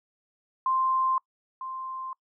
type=tone pair in turn; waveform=sine; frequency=1046.5 / 1046.5 Hz; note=C6 / C6; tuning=0 / 0 cents; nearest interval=unison; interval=0 cents; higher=neither; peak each=-22 / -33 dBFS; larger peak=first; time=0.66-1.18 / 1.61-2.13 s; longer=neither; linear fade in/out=2 ms; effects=noise-tail reverb RT60 0.1 s tail -25 dB re dry